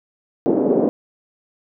white band-pass noise, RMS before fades -17 dBFS, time 0.46-0.89 s, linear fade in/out 0 ms, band 220 to 470 Hz, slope 24 dB/octave, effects none

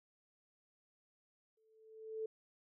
sine tone with exponential growth, 440 Hz, A4, in tune, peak -36 dBFS, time 1.57-2.26 s, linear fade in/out 5 ms, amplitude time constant 150 ms, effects none

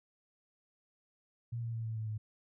sine tone with pitch steps, 117.6 / 115.58 / 113.59 / 111.64 / 109.72 / 107.84 Hz, A#2 / A#2 / A#2 / A2 / A2 / A2, +16 / -14 / -44 / +26 / -4 / -34 cents, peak -35 dBFS, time 1.52-2.18 s, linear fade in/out 10 ms, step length 110 ms, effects none

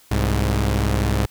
sawtooth tone pair together, 65.41 / 103.83 Hz, C2 / G#2, 0 / 0 cents, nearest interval minor sixth, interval 800 cents, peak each -16 / -17 dBFS, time 0.11-1.26 s, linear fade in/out 5 ms, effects white hiss -52 dBFS RMS until 1.3 s

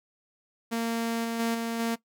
sawtooth tone with level steps, 230 Hz, A#3, 23 cents flat, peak -23 / -25 / -21 / -25 / -22 dBFS, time 0.71-1.96 s, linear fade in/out 20 ms, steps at 1.24 / 1.39 / 1.54 / 1.79 s, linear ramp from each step 10 ms, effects noise-tail reverb RT60 0.1 s tail -18 dB re dry

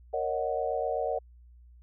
sine chord, D# minor seventh, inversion second, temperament equal, 466.2 / 554.4 / 622.3 / 740 Hz, A#4 / C#5 / D#5 / F#5, 0 / 0 / 0 / 0 cents, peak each -33 dBFS, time 0.13-1.19 s, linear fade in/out 10 ms, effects added 60 Hz sine -51 dBFS peak until 1.82 s

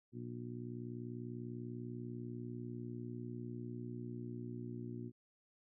harmonic tone, 60.1 Hz, B1, 46 cents flat, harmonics 2 / 3 / 4 / 5 / 6, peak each -46 / -55 / -47 / -52 / -51 dBFS, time 0.12-5.12 s, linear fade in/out 50 ms, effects none

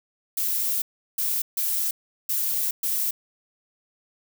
violet noise bursts at uneven times, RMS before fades -25 dBFS, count 5, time 0.37-0.82 / 1.18-1.42 / 1.57-1.91 / 2.29-2.71 / 2.83-3.11 s, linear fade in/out 5 ms, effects none

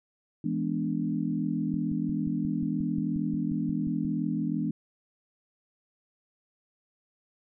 sine chord, E dominant seventh, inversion none, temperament equal, 164.81 / 207.7 / 246.9 / 293.7 Hz, E3 / G#3 / B3 / D4, 0 / 0 / 0 / 0 cents, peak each -32 dBFS, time 0.44-4.71 s, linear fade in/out 5 ms
click train, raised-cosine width 5 ms, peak -28 dBFS, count 14, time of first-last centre 1.74-4.049 s, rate 5.63 Hz
effects none

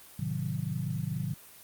sine chord, A diminished seventh, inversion none, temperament equal with one note detuned, 108.36 / 130.81 / 155.56 / 185 Hz, A2 / C3 / Eb3 / Gb3, -26 / 0 / 0 / 0 cents, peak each -37 / -35 / -34 / -37 dBFS, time 0.19-1.34 s, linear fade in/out 5 ms, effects white hiss -52 dBFS RMS until 1.63 s + Opus 32 kbps

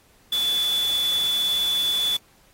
sine tone in noise, 3460 Hz, A7, 30 cents flat, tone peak -20 dBFS, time 0.32-2.17 s, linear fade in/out 5 ms, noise white, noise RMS -34 dBFS, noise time 0.32-2.17 s, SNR +11 dB, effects pink hiss -58 dBFS RMS until 2.53 s + AAC 48 kbps

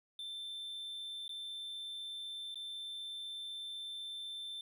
triangle tone with dropouts, 3552 Hz, A7, 16 cents sharp, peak -40 dBFS, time 0.19-4.61 s, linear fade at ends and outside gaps 2 ms, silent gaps 1.28-1.292 / 2.544-2.556 s, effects none

